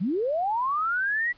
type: linear sweep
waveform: sine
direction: up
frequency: 155.56 to 1968 Hz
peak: -23 dBFS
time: 0-1.33 s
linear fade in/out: 20 ms
effects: pink hiss -58 dBFS RMS until 1.37 s + resampled to 11025 Hz

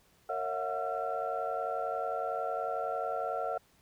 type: tone cluster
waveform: sine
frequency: 460.3 / 556 / 659 / 730 / 1356 Hz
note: A#4 / C#5 / E5 / F#5 / E6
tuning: -22 / +5 / -1 / -24 / +49 cents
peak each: -39 / -38 / -37 / -35 / -39 dBFS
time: 0.29-3.58 s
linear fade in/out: 5 ms
effects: tanh soft clip ceiling -21 dBFS + pink hiss -66 dBFS RMS until 3.81 s

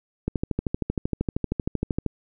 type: click train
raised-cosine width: 3 ms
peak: -11 dBFS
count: 24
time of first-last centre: 0.28-2.063 s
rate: 12.9 Hz
effects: none

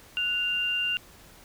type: tone pair together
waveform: sine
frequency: 1472 / 2789 Hz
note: F#6 / F7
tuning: -9 / -3 cents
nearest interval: major seventh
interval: 1106 cents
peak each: -35 / -25 dBFS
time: 0.17-0.97 s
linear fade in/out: 0 ms
effects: pink hiss -52 dBFS RMS until 1.44 s

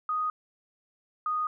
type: tone pair in turn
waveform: sine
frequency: 1244.5 / 1238.6 Hz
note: D#6 / D#6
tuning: 0 / -8 cents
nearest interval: unison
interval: 8 cents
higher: first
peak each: -26 dBFS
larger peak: neither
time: 0.09-0.3 / 1.26-1.47 s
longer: neither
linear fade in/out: 2 ms
effects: none

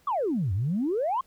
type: exponential two-way sweep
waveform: sine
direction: down then up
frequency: 1206 to 87.8 to 1105 Hz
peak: -23 dBFS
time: 0.07-1.21 s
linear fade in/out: 5 ms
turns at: 0.53 s
effects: tanh soft clip ceiling -19 dBFS + pink hiss -63 dBFS RMS until 1.26 s

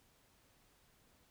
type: silence
effects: pink hiss -70 dBFS RMS until 1.3 s

